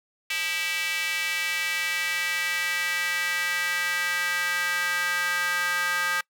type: tone with high-pass filter sweep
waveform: square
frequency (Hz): 177.1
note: F3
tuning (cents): +24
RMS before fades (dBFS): -27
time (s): 0.3-6.21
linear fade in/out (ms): 5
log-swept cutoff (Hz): 2400 to 1500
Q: 2.9
effects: noise-tail reverb RT60 0.1 s tail -24 dB re dry